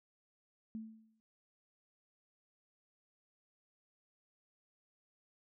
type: tone with exponential decay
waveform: sine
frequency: 221 Hz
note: A3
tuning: 8 cents sharp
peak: -38 dBFS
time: 0.75-1.2 s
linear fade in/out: 0 ms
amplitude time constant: 97 ms
effects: noise-tail reverb RT60 0.2 s tail -22 dB re dry